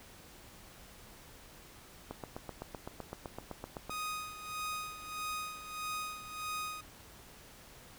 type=click train; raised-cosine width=1 ms; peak=-26 dBFS; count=15; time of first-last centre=2.11-3.896 s; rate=7.84 Hz
type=tone with tremolo; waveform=sawtooth; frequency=1247 Hz; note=D#6; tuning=3 cents sharp; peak=-32 dBFS; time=3.9-6.81 s; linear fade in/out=5 ms; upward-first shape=sine; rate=1.6 Hz; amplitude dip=70%
effects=pink hiss -55 dBFS RMS until 7.98 s